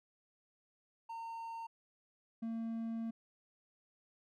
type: tone pair in turn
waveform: triangle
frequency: 914 / 227.3 Hz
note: A#5 / A#3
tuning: -34 / -43 cents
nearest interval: 2 octaves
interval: 2409 cents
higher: first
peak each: -40 / -35 dBFS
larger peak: second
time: 1.09-1.67 / 2.42-3.11 s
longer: second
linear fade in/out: 10 ms
effects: none